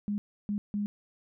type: tone bursts at uneven times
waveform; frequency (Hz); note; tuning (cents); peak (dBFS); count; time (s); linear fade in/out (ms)
sine; 205.7; G#3; -16; -28; 3; 0.08-0.18 / 0.49-0.58 / 0.74-0.86; 0
effects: none